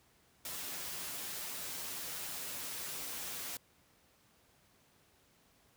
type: noise with comb filter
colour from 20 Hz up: white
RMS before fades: -42 dBFS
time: 0.45-3.57 s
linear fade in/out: 2 ms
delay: 9.2 ms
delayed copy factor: -0.5
effects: pink hiss -68 dBFS RMS until 5.76 s + high-pass 60 Hz 12 dB/octave